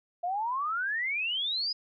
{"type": "exponential sweep", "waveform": "sine", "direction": "up", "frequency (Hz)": [681, 5070], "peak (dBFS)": -28, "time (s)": [0.23, 1.73], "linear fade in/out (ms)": 10, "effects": []}